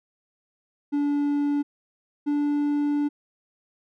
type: tone pair in turn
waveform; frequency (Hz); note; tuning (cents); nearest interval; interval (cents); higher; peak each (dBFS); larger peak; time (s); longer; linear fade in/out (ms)
triangle; 288.6 / 291.4; D4 / D4; -30 / -13; unison; 17; second; -19; neither; 0.92-1.63 / 2.26-3.09; second; 20
effects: none